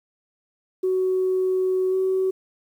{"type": "tone with pitch glide", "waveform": "sine", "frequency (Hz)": [373, 377.6], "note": ["F#4", "F#4"], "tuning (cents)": [14, 35], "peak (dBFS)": -18, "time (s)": [0.83, 2.31], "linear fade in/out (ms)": 10, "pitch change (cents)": 21, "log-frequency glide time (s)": [1.9, 1.95], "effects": ["tanh soft clip ceiling -14 dBFS", "9-bit"]}